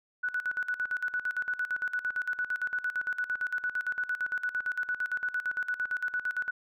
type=tone with tremolo; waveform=sine; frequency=1480 Hz; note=F#6; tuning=in tune; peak=-27 dBFS; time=0.23-6.51 s; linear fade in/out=10 ms; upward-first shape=square; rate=8.8 Hz; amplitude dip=80%; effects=none